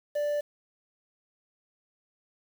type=tone with quantisation; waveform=triangle; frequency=587 Hz; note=D5; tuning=1 cent flat; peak=-24 dBFS; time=0.15-0.41 s; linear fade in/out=10 ms; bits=8; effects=none